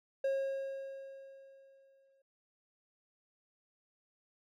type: tone with exponential decay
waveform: triangle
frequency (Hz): 542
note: C#5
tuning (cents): -39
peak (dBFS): -27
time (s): 0.24-2.22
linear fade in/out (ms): 5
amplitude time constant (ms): 430
effects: none